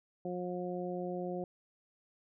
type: harmonic tone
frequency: 179.2 Hz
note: F3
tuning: 45 cents sharp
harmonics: 1 / 2 / 3 / 4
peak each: -40 / -39 / -41 / -44 dBFS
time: 0.25-1.44 s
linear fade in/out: 2 ms
effects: none